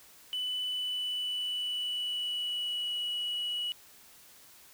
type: tone with pitch glide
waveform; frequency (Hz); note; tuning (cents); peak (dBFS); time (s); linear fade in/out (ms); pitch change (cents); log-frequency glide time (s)
sine; 2992 to 2929; F#7 to F#7; +19 to -18; -29; 0.33-3.72; 0; -37; 0.71-2.97
effects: tanh soft clip ceiling -29 dBFS + white hiss -56 dBFS RMS until 4.73 s